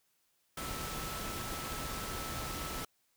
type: tone in noise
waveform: sine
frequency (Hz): 1313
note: E6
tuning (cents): -7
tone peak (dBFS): -45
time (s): 0.57-2.85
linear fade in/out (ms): 5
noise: pink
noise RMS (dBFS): -40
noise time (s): 0.57-2.85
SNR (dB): -8
effects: white hiss -75 dBFS RMS until 3.16 s